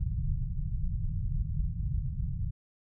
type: low-pass noise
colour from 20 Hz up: pink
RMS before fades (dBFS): -31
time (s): 0-2.51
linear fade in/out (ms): 10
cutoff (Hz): 160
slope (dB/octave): 48
effects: none